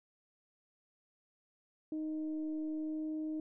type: tone with frequency modulation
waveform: sine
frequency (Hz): 310.6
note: D#4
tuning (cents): -3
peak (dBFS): -35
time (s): 1.92-3.4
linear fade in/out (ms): 2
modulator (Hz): 311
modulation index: 0.28
effects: none